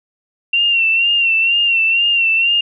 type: tone with vibrato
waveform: sine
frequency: 2740 Hz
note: F7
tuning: 34 cents flat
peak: -11 dBFS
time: 0.53-2.61 s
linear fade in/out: 5 ms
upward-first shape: sine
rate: 2.1 Hz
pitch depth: 55 cents each way
effects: none